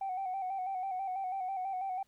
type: tone with vibrato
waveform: sine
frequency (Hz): 758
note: F#5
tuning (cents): +42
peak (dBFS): -32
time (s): 0.01-2.03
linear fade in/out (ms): 5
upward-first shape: square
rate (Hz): 6.1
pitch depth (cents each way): 47
effects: tanh soft clip ceiling -30 dBFS + pink hiss -74 dBFS RMS until 2.07 s